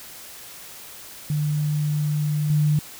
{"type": "tone with level steps", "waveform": "sine", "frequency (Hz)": 149.9, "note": "D3", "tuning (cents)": 36, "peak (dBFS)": [-20, -16], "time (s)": [1.3, 2.79], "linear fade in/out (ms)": 2, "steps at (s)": 2.5, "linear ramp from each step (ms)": 2, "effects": ["white hiss -41 dBFS RMS until 2.99 s"]}